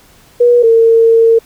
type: tone pair in turn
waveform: sine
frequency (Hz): 482.7 / 455.6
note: B4 / A#4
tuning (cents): -40 / -40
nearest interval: minor second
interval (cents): 100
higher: first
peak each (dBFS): -4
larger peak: neither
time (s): 0.4-0.63 / 0.63-1.39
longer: second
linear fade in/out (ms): 10
effects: pink hiss -45 dBFS RMS until 1.45 s